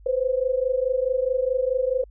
sine tone pair together, 502.3 / 527 Hz, B4 / C5, +29 / +12 cents, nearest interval minor second, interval 83 cents, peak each -23 dBFS, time 0.06-2.04 s, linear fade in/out 5 ms, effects added 50 Hz sine -45 dBFS peak until 2.1 s

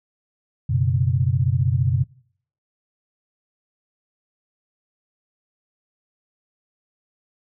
sine chord, F# suspended fourth, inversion none, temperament equal, 92.5 / 123.47 / 138.59 Hz, F#2 / B2 / C#3, 0 / 0 / 0 cents, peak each -22 / -20 / -22 dBFS, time 0.69-2.04 s, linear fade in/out 10 ms, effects noise-tail reverb RT60 0.6 s tail -23 dB re dry

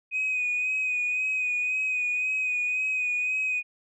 sine tone with vibrato, 2499 Hz, D#7, 7 cents sharp, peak -23 dBFS, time 0.11-3.63 s, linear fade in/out 50 ms, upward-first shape sine, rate 1.9 Hz, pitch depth 30 cents each way, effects tanh soft clip ceiling -21 dBFS

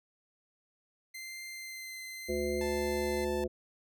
sawtooth tone with vibrato, 2077 Hz, C7, 13 cents flat, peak -38 dBFS, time 1.14-3.25 s, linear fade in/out 10 ms, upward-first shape triangle, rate 0.84 Hz, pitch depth 12 cents each way
harmonic tone, 72.4 Hz, D2, 24 cents flat, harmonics 1 / 3 / 5 / 7 / 9, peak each -40 / -39 / -33 / -35 / -45 dBFS, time 2.28-3.48 s, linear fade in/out 20 ms
sawtooth tone, 880 Hz, A5, in tune, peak -36 dBFS, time 2.61-3.44 s, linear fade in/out 2 ms
effects none

